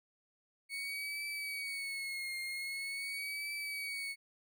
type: tone with vibrato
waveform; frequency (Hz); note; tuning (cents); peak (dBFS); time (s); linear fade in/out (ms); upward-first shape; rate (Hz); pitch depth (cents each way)
35% pulse; 2217; C#7; 0; -36; 0.69-4.16; 50; triangle; 0.44; 75
effects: none